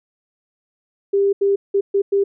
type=tone bursts at uneven times; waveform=sine; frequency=397.7 Hz; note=G4; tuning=25 cents sharp; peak=-13 dBFS; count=5; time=1.13-1.33 / 1.41-1.56 / 1.74-1.81 / 1.94-2.02 / 2.12-2.24 s; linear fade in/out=10 ms; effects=none